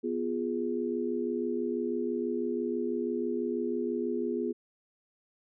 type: chord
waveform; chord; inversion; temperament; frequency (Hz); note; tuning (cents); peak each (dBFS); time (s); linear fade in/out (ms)
sine; F diminished; second; equal; 246.9 / 349.2 / 415.3; Cb4 / F4 / Ab4; 0 / 0 / 0; -33; 0.03-4.53; 20
effects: none